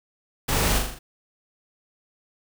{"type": "noise with echo", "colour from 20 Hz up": "pink", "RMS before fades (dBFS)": -24, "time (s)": [0.48, 0.79], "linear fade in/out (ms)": 10, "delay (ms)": 40, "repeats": 5, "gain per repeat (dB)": -4, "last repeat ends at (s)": 0.99, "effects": []}